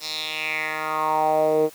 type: tone with band-pass filter sweep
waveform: 10% pulse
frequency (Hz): 155.56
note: D#3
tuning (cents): 0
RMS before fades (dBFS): -23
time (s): 0-1.7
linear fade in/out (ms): 50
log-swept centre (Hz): 5000 to 410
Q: 4.1
effects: white hiss -47 dBFS RMS until 1.74 s